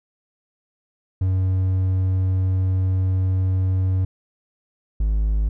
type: tone pair in turn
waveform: triangle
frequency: 93.6 / 52.7 Hz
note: F#2 / G#1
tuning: +20 / +26 cents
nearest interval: minor seventh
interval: 994 cents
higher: first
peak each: -15 dBFS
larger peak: neither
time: 1.21-4.05 / 5-5.49 s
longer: first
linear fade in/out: 5 ms
effects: none